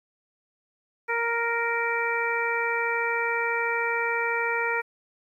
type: harmonic tone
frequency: 466.2 Hz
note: A#4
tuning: in tune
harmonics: 1 / 2 / 3 / 4 / 5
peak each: -30 / -30 / -30 / -30 / -30 dBFS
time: 1.08-4.82 s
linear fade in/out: 20 ms
effects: 10-bit